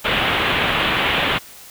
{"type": "low-pass noise", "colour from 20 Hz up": "white", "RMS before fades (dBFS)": -19, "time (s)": [0.04, 1.39], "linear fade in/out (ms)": 20, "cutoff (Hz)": 3400, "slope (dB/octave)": 48, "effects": ["white hiss -41 dBFS RMS until 1.7 s"]}